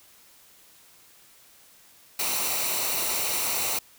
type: noise with comb filter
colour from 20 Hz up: white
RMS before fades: -27 dBFS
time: 2.19-3.79 s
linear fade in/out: 5 ms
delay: 0.6 ms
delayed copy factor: -0.55
effects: white hiss -55 dBFS RMS until 3.98 s